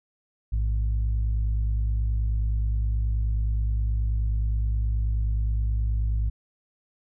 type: tone pair together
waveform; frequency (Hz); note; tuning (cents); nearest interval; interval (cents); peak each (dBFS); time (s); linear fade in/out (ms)
sine; 55.73 / 105.2; A1 / G#2; +23 / +23; major seventh; 1100; -21 / -29; 0.52-6.3; 10
effects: tanh soft clip ceiling -17 dBFS